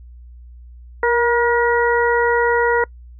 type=harmonic tone with a mistuned harmonic; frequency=478.1 Hz; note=A#4; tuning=44 cents sharp; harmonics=1 / 2 / 3 / 4; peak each=-16 / -19 / -21 / -22 dBFS; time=1.03-2.84 s; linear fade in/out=2 ms; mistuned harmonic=1; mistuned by=-24 cents; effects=noise-tail reverb RT60 0.1 s tail -26 dB re dry + added 60 Hz sine -37 dBFS peak until 3.19 s